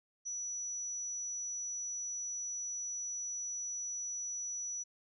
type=tone; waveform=sine; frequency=5900 Hz; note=F#8; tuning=6 cents flat; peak=-37 dBFS; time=0.25-4.84 s; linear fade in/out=20 ms; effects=none